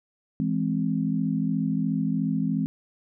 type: chord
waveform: sine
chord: E augmented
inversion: none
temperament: equal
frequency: 164.81 / 207.7 / 261.6 Hz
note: E3 / G#3 / B#3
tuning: 0 / 0 / 0 cents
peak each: -27 dBFS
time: 0.4-2.66 s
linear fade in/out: 0 ms
effects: none